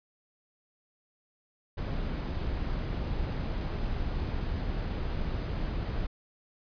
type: noise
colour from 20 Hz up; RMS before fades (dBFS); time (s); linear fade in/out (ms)
brown; -32; 1.77-6.07; 10
effects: resampled to 11025 Hz